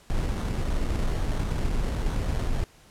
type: noise with sample-and-hold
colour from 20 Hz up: brown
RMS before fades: -26 dBFS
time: 0.1-2.64 s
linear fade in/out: 0 ms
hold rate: 2450 Hz
effects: pink hiss -55 dBFS RMS until 2.9 s + low-pass 11000 Hz 12 dB/octave